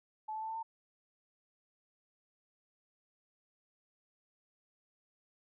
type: tone with pitch steps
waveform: sine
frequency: 865 / 873.5 / 882.2 / 890.9 / 899.7 Hz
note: A5 / A5 / A5 / A5 / A5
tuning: -30 / -13 / +4 / +21 / +38 cents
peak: -37 dBFS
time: 0.28-0.63 s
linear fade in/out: 10 ms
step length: 70 ms
effects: none